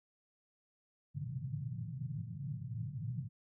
pink band-pass noise, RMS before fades -41 dBFS, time 1.14-3.29 s, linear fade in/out 20 ms, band 110 to 160 Hz, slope 48 dB/octave, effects none

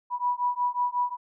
sine beating tone pair, 977 / 982.5 Hz, B5 / B5, -19 / -9 cents, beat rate 5.5 Hz, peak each -27 dBFS, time 0.1-1.17 s, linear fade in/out 50 ms, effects none

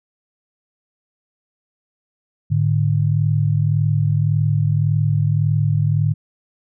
sine tone pair together, 106.82 / 148.6 Hz, G#2 / D3, +49 / +21 cents, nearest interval tritone, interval 572 cents, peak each -17 / -17 dBFS, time 2.5-6.14 s, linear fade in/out 20 ms, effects none

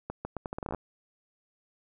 accelerating click train, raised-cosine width 1 ms, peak -20 dBFS, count 13, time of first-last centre 0.1-0.747 s, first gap 150 ms, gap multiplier 0.78, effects none

